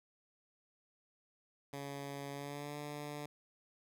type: tone with pitch glide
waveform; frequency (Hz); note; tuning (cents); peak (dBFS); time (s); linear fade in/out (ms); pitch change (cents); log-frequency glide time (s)
10% pulse; 140.7 to 147.1; C#3 to D3; +26 to +3; -34; 1.73-3.26; 2; +77; 2.31-2.77
effects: none